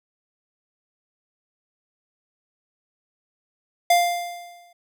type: tone with exponential decay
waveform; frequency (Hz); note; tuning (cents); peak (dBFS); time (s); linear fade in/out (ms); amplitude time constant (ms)
square; 698.5; F5; 0; -13; 3.9-4.73; 5; 180
effects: none